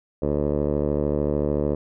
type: tone with low-pass filter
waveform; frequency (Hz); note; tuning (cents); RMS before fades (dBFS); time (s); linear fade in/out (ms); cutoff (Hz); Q
10% pulse; 73.4; D2; 0; -23; 0.22-1.75; 5; 560; 2.9
effects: none